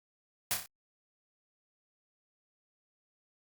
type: noise with echo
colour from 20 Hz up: white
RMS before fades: -30 dBFS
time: 0.51-0.54 s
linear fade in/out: 0 ms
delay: 30 ms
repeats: 4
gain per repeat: -5 dB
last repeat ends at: 0.66 s
effects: Opus 48 kbps